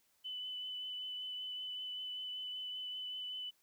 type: tone with vibrato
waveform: sine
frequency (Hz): 3003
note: F#7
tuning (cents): +25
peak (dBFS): -40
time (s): 0.24-3.51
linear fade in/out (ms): 20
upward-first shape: triangle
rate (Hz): 5.2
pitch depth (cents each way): 15
effects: white hiss -74 dBFS RMS until 3.62 s